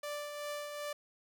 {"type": "tone with tremolo", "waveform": "sawtooth", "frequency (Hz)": 587.3, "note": "D5", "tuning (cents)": 0, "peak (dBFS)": -33, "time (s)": [0.03, 0.93], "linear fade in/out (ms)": 5, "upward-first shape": "triangle", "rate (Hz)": 2.6, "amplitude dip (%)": 45, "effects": []}